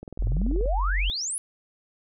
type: click train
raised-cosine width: 2 ms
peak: -25 dBFS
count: 14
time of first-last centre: 0.03-0.658 s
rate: 20.7 Hz
type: tone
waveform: sine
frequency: 46.25 Hz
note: F#1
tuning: in tune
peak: -22 dBFS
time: 0.19-1.1 s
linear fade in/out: 0 ms
type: exponential sweep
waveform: sine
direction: up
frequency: 92.1 to 10890 Hz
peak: -27 dBFS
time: 0.24-1.38 s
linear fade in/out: 0 ms
effects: none